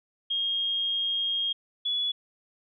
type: tone pair in turn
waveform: sine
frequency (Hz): 3244 / 3404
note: G#7 / G#7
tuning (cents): -41 / +42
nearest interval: minor second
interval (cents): 83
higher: second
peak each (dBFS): -25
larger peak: neither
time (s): 0.3-1.53 / 1.85-2.12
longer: first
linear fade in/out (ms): 10
effects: none